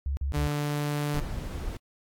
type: tone bursts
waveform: sine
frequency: 69.3 Hz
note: C#2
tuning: in tune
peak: -26 dBFS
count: 3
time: 0.06-0.474 s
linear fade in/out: 0 ms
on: 110 ms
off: 42 ms
type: tone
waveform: sawtooth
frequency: 146.83 Hz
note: D3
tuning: in tune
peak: -23 dBFS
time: 0.33-1.21 s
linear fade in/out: 20 ms
type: noise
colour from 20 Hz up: brown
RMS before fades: -33 dBFS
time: 1.14-1.77 s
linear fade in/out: 5 ms
effects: AAC 64 kbps